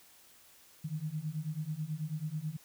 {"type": "beating tone pair", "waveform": "sine", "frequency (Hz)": [149.8, 159], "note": ["D3", "D#3"], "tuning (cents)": [35, 38], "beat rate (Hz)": 9.2, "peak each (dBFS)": [-38, -37], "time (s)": [0.84, 2.57], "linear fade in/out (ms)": 10, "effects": ["white hiss -60 dBFS RMS until 2.64 s"]}